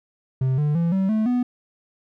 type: tone with pitch steps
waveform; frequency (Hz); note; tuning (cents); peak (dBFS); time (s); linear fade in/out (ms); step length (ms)
triangle; 130.81 / 148.54 / 168.66 / 191.52 / 217.5 / 246.9; C3 / D3 / E3 / G3 / A3 / B3; 0 / +20 / +40 / -40 / -20 / 0; -16; 0.41-1.43; 5; 170
effects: none